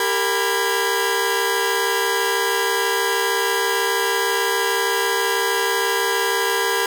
sawtooth tone cluster, 394.5 / 460.8 / 994 / 1636 Hz, G4 / A#4 / B5 / G#6, +11 / -20 / +11 / -26 cents, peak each -20 dBFS, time 0-6.86 s, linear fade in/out 2 ms, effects none

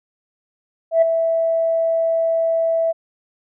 sine tone with ADSR envelope, 658 Hz, E5, 3 cents flat, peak -7 dBFS, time 0.91-2.93 s, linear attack 110 ms, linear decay 10 ms, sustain -8 dB, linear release 24 ms, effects tanh soft clip ceiling -6 dBFS

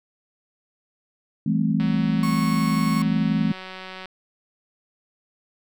sine chord, A minor seventh, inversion second, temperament equal with one note detuned, 164.81 / 196 / 216.5 / 261.6 Hz, E3 / G3 / A3 / C4, 0 / 0 / -28 / 0 cents, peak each -23 / -28 / -22 / -26 dBFS, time 1.46-3.52 s, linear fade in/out 5 ms
click train, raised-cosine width 0.3 ms, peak -21 dBFS, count 423, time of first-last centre 1.8-4.057 s, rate 187 Hz
35% pulse tone, 1100 Hz, C#6, 14 cents flat, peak -26 dBFS, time 2.23-3.02 s, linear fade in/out 2 ms
effects none

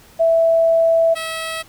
sine / 10% pulse tone pair in turn, 659.3 / 648 Hz, E5 / E5, 0 / -30 cents, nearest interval unison, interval 30 cents, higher first, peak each -11 / -15 dBFS, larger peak first, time 0.19-1.15 / 1.15-1.63 s, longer first, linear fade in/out 20 ms, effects pink hiss -47 dBFS RMS until 1.68 s

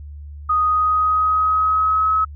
sine tone with pitch glide, 1244.5 to 1283.2 Hz, D#6 to E6, 0 to -47 cents, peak -14 dBFS, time 0.49-2.25 s, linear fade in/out 10 ms, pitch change +53 cents, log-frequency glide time 0.61-2.12 s, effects added 73 Hz sine -32 dBFS peak until 2.35 s

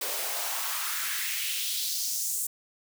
white noise with high-pass filter sweep, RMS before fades -31 dBFS, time 0.01-2.47 s, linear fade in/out 5 ms, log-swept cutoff 430 to 8500 Hz, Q 2.2, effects none

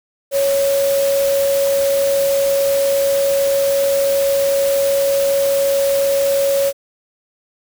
sine tone in noise, 554.4 Hz, C#5, in tune, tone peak -13 dBFS, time 0.31-6.73 s, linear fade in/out 50 ms, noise white, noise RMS -26 dBFS, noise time 0.31-6.73 s, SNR +10 dB, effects none

